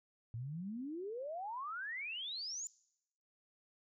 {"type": "exponential sweep", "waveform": "sine", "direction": "up", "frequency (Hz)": [109.7, 7200], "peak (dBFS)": -40, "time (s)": [0.34, 2.67], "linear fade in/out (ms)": 0, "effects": ["noise-tail reverb RT60 0.8 s tail -22 dB re dry"]}